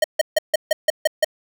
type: tone bursts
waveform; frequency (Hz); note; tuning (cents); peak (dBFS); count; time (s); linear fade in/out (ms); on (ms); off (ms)
square; 622.3; D#5; 0; -13; 8; 0.02-1.246; 5; 22; 150
effects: none